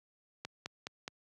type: click train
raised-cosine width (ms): 0.2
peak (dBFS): -22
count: 4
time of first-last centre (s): 0.45-1.079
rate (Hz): 4.77
effects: high-pass 100 Hz 12 dB/octave